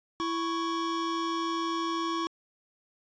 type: tone pair together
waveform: square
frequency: 332.1 / 1108.7 Hz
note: E4 / C#6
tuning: +13 / 0 cents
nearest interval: octave + major sixth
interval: 2087 cents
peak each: -32 / -32 dBFS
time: 0.2-2.27 s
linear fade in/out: 0 ms
effects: resampled to 16000 Hz